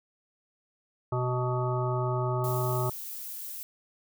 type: harmonic tone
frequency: 125.3 Hz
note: B2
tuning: 25 cents sharp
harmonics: 1 / 3 / 5 / 7 / 9 / 10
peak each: -28 / -33 / -35 / -36 / -38 / -38 dBFS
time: 1.12-2.9 s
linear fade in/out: 5 ms
type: noise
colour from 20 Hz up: violet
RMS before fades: -39 dBFS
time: 2.44-3.63 s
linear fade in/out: 0 ms
effects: none